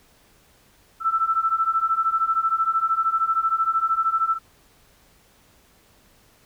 sine beating tone pair, 1318.5 / 1331.5 Hz, E6 / E6, 0 / +17 cents, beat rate 13 Hz, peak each -23 / -21 dBFS, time 1-4.39 s, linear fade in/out 50 ms, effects pink hiss -57 dBFS RMS until 6.45 s

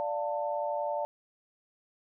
sine chord, D minor, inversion none, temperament equal with one note detuned, 587.3 / 698.5 / 891.3 Hz, D5 / F5 / A5, 0 / 0 / +22 cents, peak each -32 / -36 / -34 dBFS, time 0-1.05 s, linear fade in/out 0 ms, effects none

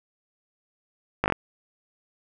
slowing click train, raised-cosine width 0.5 ms, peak -6 dBFS, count 5, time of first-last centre 1.24-1.323 s, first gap 19 ms, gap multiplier 1.06, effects 8-bit

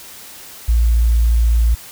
sine tone, 57.3 Hz, A#1, 29 cents flat, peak -10 dBFS, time 0.68-1.75 s, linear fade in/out 10 ms, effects white hiss -37 dBFS RMS until 1.91 s

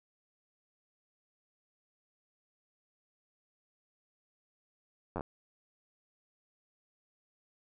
slowing click train, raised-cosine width 1 ms, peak -22 dBFS, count 5, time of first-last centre 5.16-5.208 s, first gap 10 ms, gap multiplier 1.13, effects none

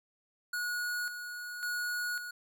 square tone with tremolo, 1454 Hz, F#6, 31 cents flat, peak -33 dBFS, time 0.53-2.31 s, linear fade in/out 5 ms, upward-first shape square, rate 0.91 Hz, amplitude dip 55%, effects none

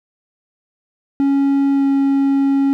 triangle tone with pitch glide, 277.2 to 275.3 Hz, C#4 to C#4, 0 to -12 cents, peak -10 dBFS, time 1.2-2.73 s, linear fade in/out 0 ms, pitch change -12 cents, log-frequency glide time 1.73-1.85 s, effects none

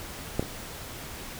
clicks, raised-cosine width 2 ms, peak -11 / -21 dBFS, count 2, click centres 0.395 / 0.427 s, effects pink hiss -40 dBFS RMS until 1.39 s

